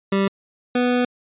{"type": "tone pair in turn", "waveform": "25% pulse", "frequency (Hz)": [196, 246.9], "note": ["G3", "B3"], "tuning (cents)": [0, 0], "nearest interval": "major third", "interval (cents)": 400, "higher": "second", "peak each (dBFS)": -13, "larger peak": "neither", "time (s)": [[0.12, 0.28], [0.75, 1.05]], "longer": "second", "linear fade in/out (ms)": 5, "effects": ["resampled to 8000 Hz"]}